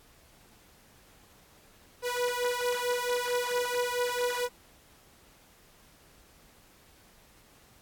sawtooth beating tone pair, 487.6 / 492.1 Hz, B4 / B4, -22 / -6 cents, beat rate 4.5 Hz, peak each -27 dBFS, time 2.02-4.49 s, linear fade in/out 50 ms, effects pink hiss -59 dBFS RMS until 7.81 s + AAC 64 kbps

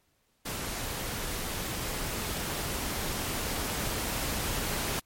pink noise with level ramp, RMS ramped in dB -35 to -31 dBFS, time 0.45-5 s, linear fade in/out 10 ms, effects pink hiss -71 dBFS RMS until 5.05 s + MP3 64 kbps

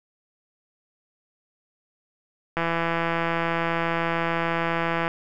click train, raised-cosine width 0.5 ms, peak -10 dBFS, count 420, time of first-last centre 2.57-5.079 s, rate 167 Hz, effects none

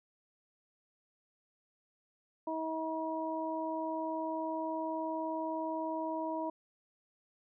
harmonic tone, 319.7 Hz, D#4, 47 cents sharp, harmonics 1 / 2 / 3, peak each -38 / -38 / -38 dBFS, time 2.47-6.5 s, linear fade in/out 5 ms, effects none

